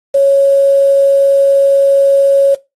sine tone with quantisation, 553 Hz, C#5, 4 cents flat, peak -5 dBFS, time 0.14-2.55 s, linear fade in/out 10 ms, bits 5, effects noise-tail reverb RT60 0.2 s tail -17 dB re dry + AAC 32 kbps

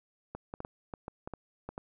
clicks, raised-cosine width 1 ms, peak -25 dBFS, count 10, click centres 0.35 / 0.539 / 0.604 / 0.649 / 0.938 / 1.081 / 1.275 / 1.337 / 1.69 / 1.779 s, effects none

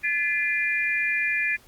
sine tone cluster, 1729 / 2034 / 2405 Hz, A6 / C7 / D7, -31 / -50 / +41 cents, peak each -26 / -29 / -25 dBFS, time 0.03-1.57 s, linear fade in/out 20 ms, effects pink hiss -55 dBFS RMS until 1.67 s + Opus 48 kbps

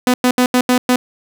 sawtooth tone bursts at uneven times, 250 Hz, B3, 21 cents sharp, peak -6 dBFS, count 6, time 0.07-0.14 / 0.24-0.31 / 0.38-0.46 / 0.54-0.61 / 0.69-0.78 / 0.89-0.96 s, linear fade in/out 2 ms, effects none

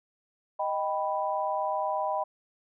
sine chord, Eb augmented, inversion none, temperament equal, 622.3 / 784 / 987.8 Hz, Eb5 / G5 / B5, 0 / 0 / 0 cents, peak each -31 dBFS, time 0.59-2.24 s, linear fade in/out 10 ms, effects none

